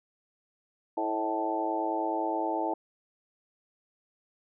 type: harmonic tone with a mistuned harmonic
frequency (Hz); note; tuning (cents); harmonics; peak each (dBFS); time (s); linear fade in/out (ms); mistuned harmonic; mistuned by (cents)
109.5; A2; -8; 3 / 4 / 5 / 6 / 7 / 8; -33 / -38 / -38 / -35 / -35 / -32; 0.97-2.74; 5; 6; -39
effects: none